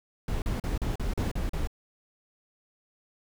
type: noise bursts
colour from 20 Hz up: brown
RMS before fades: -29 dBFS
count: 8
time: 0.28-1.673 s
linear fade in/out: 2 ms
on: 140 ms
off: 39 ms
effects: none